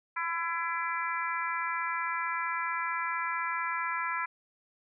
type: harmonic tone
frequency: 335.6 Hz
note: E4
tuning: 31 cents sharp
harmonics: 3 / 4 / 5 / 6 / 7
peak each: -34 / -35 / -37 / -38 / -39 dBFS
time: 0.16-4.26 s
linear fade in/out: 10 ms
effects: none